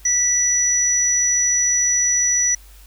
sine tone pair together, 1961 / 5887 Hz, B6 / F#8, -13 / -10 cents, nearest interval octave + perfect fifth, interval 1903 cents, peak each -26 / -15 dBFS, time 0.05-2.55 s, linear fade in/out 5 ms, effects added 50 Hz sine -42 dBFS peak until 2.86 s + white hiss -50 dBFS RMS until 2.86 s

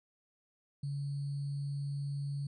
sine tone with sample-and-hold, 141.5 Hz, C#3, 36 cents sharp, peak -34 dBFS, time 0.83-2.47 s, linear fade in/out 5 ms, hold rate 4410 Hz, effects resampled to 24000 Hz

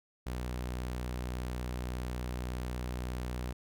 sawtooth tone, 61.74 Hz, B1, in tune, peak -31 dBFS, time 0.26-3.53 s, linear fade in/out 10 ms, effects none

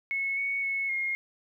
sine tone with pitch steps, 2193 / 2222 / 2197 / 2141 Hz, C#7 / C#7 / C#7 / C7, -19 / +4 / -16 / +39 cents, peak -27 dBFS, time 0.11-1.15 s, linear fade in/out 0 ms, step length 260 ms, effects 11-bit

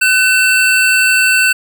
square tone pair together, 1510 / 2682 Hz, F#6 / E7, +35 / +29 cents, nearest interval minor seventh, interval 994 cents, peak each -12 dBFS, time 0.01-1.53 s, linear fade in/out 10 ms, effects none

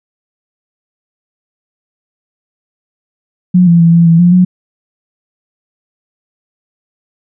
sine tone with pitch steps, 180.5 / 170.1 / 167.2 / 169.2 / 165.9 / 175.5 / 181.6 Hz, F#3 / F3 / E3 / E3 / E3 / F3 / F#3, -43 / -45 / +25 / +45 / +11 / +9 / -32 cents, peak -3 dBFS, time 3.54-4.45 s, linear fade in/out 10 ms, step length 130 ms, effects none

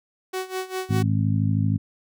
sawtooth tone with tremolo, 374.1 Hz, F#4, 19 cents sharp, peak -21 dBFS, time 0.33-1.03 s, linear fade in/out 10 ms, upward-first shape sine, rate 5 Hz, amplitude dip 85%
harmonic tone, 52.9 Hz, G#1, 33 cents sharp, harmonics 2 / 3 / 4 / 5, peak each -21 / -25 / -27 / -29 dBFS, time 0.89-1.78 s, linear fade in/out 20 ms
effects none

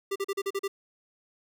square tone bursts, 394.5 Hz, G4, 11 cents sharp, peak -28 dBFS, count 7, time 0.11-0.68 s, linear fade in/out 10 ms, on 48 ms, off 39 ms, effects none

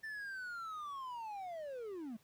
triangle linear sweep, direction down, 1786 to 207.7 Hz, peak -40 dBFS, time 0.03-2.17 s, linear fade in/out 10 ms, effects pink hiss -70 dBFS RMS until 2.23 s + high-pass 60 Hz 12 dB/octave

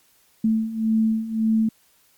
sine beating tone pair, 220 / 221.8 Hz, A3 / A3, 0 / +14 cents, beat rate 1.8 Hz, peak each -24 / -20 dBFS, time 0.44-1.69 s, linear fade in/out 5 ms, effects white hiss -60 dBFS RMS until 2.17 s + Opus 48 kbps

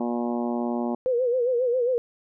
harmonic tone, 119.6 Hz, A#2, 45 cents sharp, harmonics 2 / 3 / 4 / 5 / 6 / 7 / 8 / 9, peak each -26 / -31 / -38 / -34 / -36 / -36 / -41 / -44 dBFS, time 0-0.95 s, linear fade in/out 5 ms
sine tone with vibrato, 493.9 Hz, B4, in tune, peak -20 dBFS, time 1.06-1.98 s, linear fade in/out 0 ms, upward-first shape sine, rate 7.4 Hz, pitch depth 90 cents each way
effects none

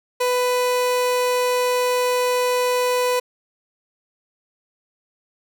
30% pulse tone, 497 Hz, B4, 11 cents sharp, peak -15 dBFS, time 0.2-3.2 s, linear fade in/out 10 ms, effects none

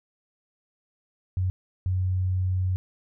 sine tone bursts at uneven times, 92.5 Hz, F#2, in tune, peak -22 dBFS, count 2, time 1.37-1.5 / 1.86-2.76 s, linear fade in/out 0 ms, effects none

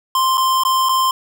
square tone with dropouts, 1046.5 Hz, C6, in tune, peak -14 dBFS, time 0.15-1.11 s, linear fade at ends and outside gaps 2 ms, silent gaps 0.373-0.378 / 0.636-0.65 / 0.888-0.892 s, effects none

